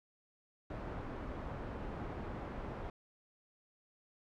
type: low-pass noise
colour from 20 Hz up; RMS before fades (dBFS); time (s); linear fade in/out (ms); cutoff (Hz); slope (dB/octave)
pink; -43; 0.7-2.9; 2; 1200; 12
effects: none